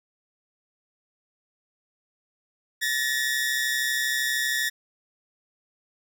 sawtooth tone pair together, 1749.3 / 1882 Hz, A6 / A#6, -11 / +16 cents, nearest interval minor second, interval 127 cents, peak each -23 dBFS, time 2.81-4.7 s, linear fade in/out 20 ms, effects none

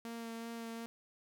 sawtooth tone with vibrato, 230 Hz, A#3, 23 cents flat, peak -38 dBFS, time 0.05-0.86 s, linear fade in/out 0 ms, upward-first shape sine, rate 2.7 Hz, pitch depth 14 cents each way, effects none

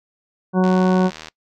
harmonic tone, 185 Hz, F#3, in tune, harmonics 1 / 2 / 3 / 4 / 5 / 6 / 8, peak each -14 / -20 / -24 / -26 / -28 / -30 / -32 dBFS, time 0.53-1.11 s, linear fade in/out 50 ms
click train, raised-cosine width 0.2 ms, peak -16 dBFS, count 52, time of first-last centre 0.64-1.284 s, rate 79.2 Hz
effects noise-tail reverb RT60 0.1 s tail -23 dB re dry

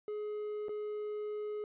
triangle tone with dropouts, 420.9 Hz, G#4, 23 cents sharp, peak -34 dBFS, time 0.08-1.64 s, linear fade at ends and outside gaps 1 ms, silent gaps 0.684-0.692 s, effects resampled to 8000 Hz

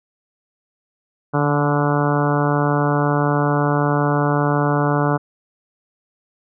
harmonic tone with a mistuned harmonic, 145.4 Hz, D3, 17 cents flat, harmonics 1 / 2 / 3 / 4 / 5 / 6 / 7 / 8 / 9 / 10, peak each -19 / -22 / -24 / -25 / -26 / -27 / -27 / -28 / -29 / -29 dBFS, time 1.33-5.18 s, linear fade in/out 20 ms, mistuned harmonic 1, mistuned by +19 cents, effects none

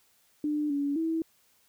sine tone with pitch steps, 298.4 / 284.2 / 324.7 Hz, D4 / C#4 / E4, +28 / +43 / -26 cents, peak -26 dBFS, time 0.44-1.22 s, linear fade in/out 2 ms, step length 260 ms, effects white hiss -66 dBFS RMS until 1.68 s

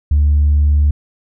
sine tone, 73.42 Hz, D2, in tune, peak -7 dBFS, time 0.11-0.91 s, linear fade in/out 5 ms, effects tanh soft clip ceiling -6 dBFS

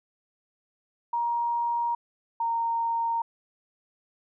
sine tone pair in turn, 943 / 924.1 Hz, A#5 / A#5, +20 / -15 cents, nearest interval unison, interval 35 cents, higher first, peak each -24 dBFS, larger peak neither, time 1.13-1.95 / 2.4-3.22 s, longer neither, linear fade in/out 5 ms, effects none

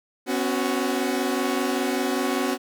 sawtooth chord, B suspended second, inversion none, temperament equal with one note detuned, 252.1 / 277.2 / 370 Hz, B3 / C#4 / F#4, +36 / 0 / 0 cents, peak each -23 dBFS, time 0.26-2.58 s, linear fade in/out 50 ms, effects none

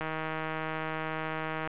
click train, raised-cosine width 0.5 ms, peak -19 dBFS, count 264, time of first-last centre 0.01-1.675 s, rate 158 Hz, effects resampled to 8000 Hz + 8-bit

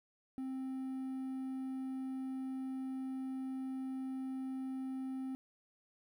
triangle tone, 263 Hz, C4, 9 cents sharp, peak -36 dBFS, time 0.38-5.35 s, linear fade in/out 0 ms, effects 12-bit

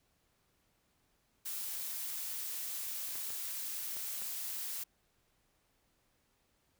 blue noise, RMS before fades -40 dBFS, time 1.45-4.84 s, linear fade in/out 10 ms
clicks, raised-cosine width 0.5 ms, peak -35 dBFS, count 4, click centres 3.156 / 3.304 / 3.97 / 4.219 s
effects pink hiss -75 dBFS RMS until 6.79 s

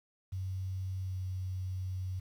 sine tone with pitch glide, 94.1 to 93.02 Hz, F#2 to F#2, +30 to +10 cents, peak -34 dBFS, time 0.32-2.2 s, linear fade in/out 10 ms, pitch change -20 cents, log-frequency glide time 1-1.19 s, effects 10-bit

